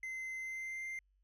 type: tone with pitch glide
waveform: triangle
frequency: 2064 to 2092 Hz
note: C7 to C7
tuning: -24 to -1 cents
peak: -38 dBFS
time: 0.03-0.99 s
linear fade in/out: 2 ms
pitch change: +23 cents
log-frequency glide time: 0.38-0.85 s
effects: added 48 Hz sine -70 dBFS peak until 1.23 s